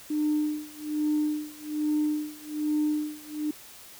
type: tone with tremolo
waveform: sine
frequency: 301.9 Hz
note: D4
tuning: 48 cents sharp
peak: -21 dBFS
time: 0.1-3.51 s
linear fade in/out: 5 ms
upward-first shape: sine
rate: 1.2 Hz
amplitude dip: 95%
effects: tanh soft clip ceiling -18 dBFS + white hiss -48 dBFS RMS until 3.99 s